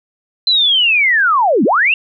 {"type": "linear two-way sweep", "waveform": "sine", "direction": "down then up", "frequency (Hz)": [4093, 185, 2825], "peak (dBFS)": -9, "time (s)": [0.47, 1.94], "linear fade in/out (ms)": 2, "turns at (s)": 1.64, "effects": []}